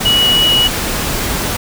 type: tone in noise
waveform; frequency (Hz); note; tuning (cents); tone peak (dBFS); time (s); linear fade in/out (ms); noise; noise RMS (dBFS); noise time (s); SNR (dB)
sine; 2924; F#7; -21; -9; 0.05-0.68; 10; pink; -18; 0-1.57; +6
effects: none